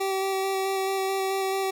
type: tone with vibrato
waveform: 25% pulse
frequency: 385.5 Hz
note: G4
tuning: 29 cents flat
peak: -21 dBFS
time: 0-1.71 s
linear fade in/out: 10 ms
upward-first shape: square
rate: 4.6 Hz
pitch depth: 10 cents each way
effects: none